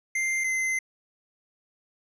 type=tone pair in turn; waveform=square; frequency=2093 / 2064 Hz; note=C7 / C7; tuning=0 / -24 cents; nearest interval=unison; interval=24 cents; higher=first; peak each=-25 dBFS; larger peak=neither; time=0.15-0.44 / 0.44-0.79 s; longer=second; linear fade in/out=5 ms; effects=low-pass 10000 Hz 12 dB/octave